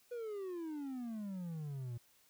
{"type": "exponential sweep", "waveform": "triangle", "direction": "down", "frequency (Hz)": [493.9, 115.4], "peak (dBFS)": -38, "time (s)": [0.11, 1.98], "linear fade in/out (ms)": 10, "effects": ["white hiss -69 dBFS RMS until 2.29 s"]}